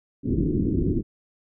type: low-pass noise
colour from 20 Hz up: white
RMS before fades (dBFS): -23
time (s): 0.23-1.03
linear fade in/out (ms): 50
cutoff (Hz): 360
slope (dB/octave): 48
effects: none